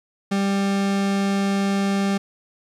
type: tone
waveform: 40% pulse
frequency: 197.5 Hz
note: G3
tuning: 13 cents sharp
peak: -18 dBFS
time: 0.31-2.18 s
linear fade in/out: 10 ms
effects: low-pass 8000 Hz 12 dB/octave + 10-bit